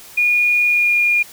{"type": "tone with pitch glide", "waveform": "sine", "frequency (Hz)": [2440, 2423], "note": ["D#7", "D#7"], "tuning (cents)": [-34, -47], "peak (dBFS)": -12, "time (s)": [0.17, 1.23], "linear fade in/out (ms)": 10, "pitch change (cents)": -13, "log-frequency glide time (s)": [0.65, 0.93], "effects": ["white hiss -40 dBFS RMS until 1.32 s"]}